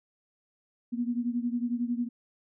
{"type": "beating tone pair", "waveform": "sine", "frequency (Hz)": [237.1, 248.1], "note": ["A#3", "B3"], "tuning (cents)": [30, 8], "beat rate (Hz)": 11, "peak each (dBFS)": [-29, -32], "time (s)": [0.92, 2.09], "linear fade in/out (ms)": 20, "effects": []}